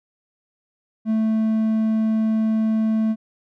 triangle tone, 220 Hz, A3, in tune, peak -15 dBFS, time 1.05-3.16 s, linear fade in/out 50 ms, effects none

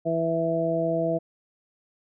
harmonic tone, 164.81 Hz, E3, in tune, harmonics 1 / 2 / 3 / 4, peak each -30 / -29 / -29 / -25 dBFS, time 0.05-1.19 s, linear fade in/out 20 ms, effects none

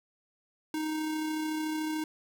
square tone with amplitude modulation, 311.1 Hz, D#4, in tune, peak -30 dBFS, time 0.74-2.04 s, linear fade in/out 2 ms, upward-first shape sine, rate 33.7 Hz, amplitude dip 25%, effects 11-bit

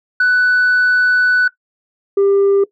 sine tone pair in turn, 1490 / 396.9 Hz, F#6 / G4, +12 / +22 cents, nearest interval octave + major seventh, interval 2290 cents, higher first, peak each -7 dBFS, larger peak neither, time 0.2-1.48 / 2.17-2.64 s, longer first, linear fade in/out 5 ms, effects noise-tail reverb RT60 0.1 s tail -19 dB re dry + tanh soft clip ceiling -8 dBFS

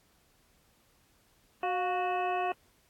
harmonic tone with a mistuned harmonic, 370 Hz, F#4, in tune, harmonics 1 / 2 / 3 / 4 / 5 / 7 / 8, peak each -35 / -30 / -37 / -44 / -44 / -40 / -52 dBFS, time 1.63-2.52 s, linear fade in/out 2 ms, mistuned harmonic 2, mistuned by -62 cents, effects pink hiss -67 dBFS RMS until 2.89 s + AAC 64 kbps

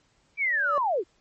sine linear sweep, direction down, 2358 to 311.1 Hz, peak -22 dBFS, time 0.37-1.04 s, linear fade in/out 50 ms
triangle tone with exponential growth, 576 Hz, D5, 34 cents flat, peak -21 dBFS, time 0.42-0.78 s, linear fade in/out 1 ms, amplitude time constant 78 ms
effects pink hiss -66 dBFS RMS until 1.2 s + MP3 32 kbps

